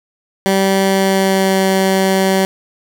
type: tone with pitch glide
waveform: 15% pulse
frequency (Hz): 193.5 to 191.28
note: G3 to G3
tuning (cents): -22 to -42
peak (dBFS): -5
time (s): 0.46-2.45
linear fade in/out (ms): 0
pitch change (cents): -20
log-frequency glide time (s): 0.83-1.63
effects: none